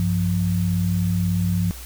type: tone pair together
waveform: sine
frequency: 98 / 174.61 Hz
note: G2 / F3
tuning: 0 / 0 cents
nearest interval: minor seventh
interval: 1000 cents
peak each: -21 dBFS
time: 0-1.71 s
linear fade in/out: 0 ms
effects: added 60 Hz sine -36 dBFS peak until 1.85 s + white hiss -40 dBFS RMS until 1.85 s